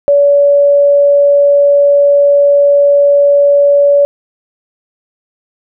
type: tone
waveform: sine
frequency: 570 Hz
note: C#5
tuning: 48 cents sharp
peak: -4 dBFS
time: 0.08-4.05 s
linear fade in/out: 0 ms
effects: none